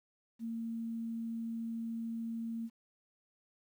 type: tone with quantisation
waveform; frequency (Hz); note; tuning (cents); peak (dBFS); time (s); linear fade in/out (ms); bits
sine; 228.4; A#3; -35; -36; 0.39-2.7; 50; 11
effects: none